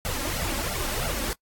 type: noise with flanger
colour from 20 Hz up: pink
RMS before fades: -29 dBFS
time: 0.05-1.33 s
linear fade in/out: 0 ms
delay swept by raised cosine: 1.4 to 3.7 ms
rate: 3 Hz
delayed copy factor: +1
effects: noise-tail reverb RT60 0.1 s tail -24 dB re dry + AAC 64 kbps